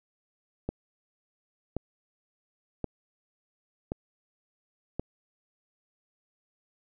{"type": "click train", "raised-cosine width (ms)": 2, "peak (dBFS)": -17, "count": 5, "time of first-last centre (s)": [0.69, 4.996], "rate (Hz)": 0.929, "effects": []}